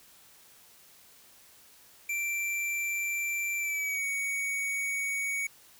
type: tone with pitch glide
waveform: square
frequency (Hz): 2349 to 2239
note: D7 to C#7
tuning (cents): 0 to +17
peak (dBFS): -30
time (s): 2.09-5.47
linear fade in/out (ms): 5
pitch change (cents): -83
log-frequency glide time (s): 3.58-4.04
effects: white hiss -57 dBFS RMS until 5.79 s